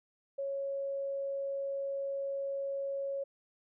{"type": "tone", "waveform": "sine", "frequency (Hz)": 552, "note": "C#5", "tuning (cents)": -7, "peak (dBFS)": -33, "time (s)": [0.38, 3.24], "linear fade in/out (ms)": 10, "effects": []}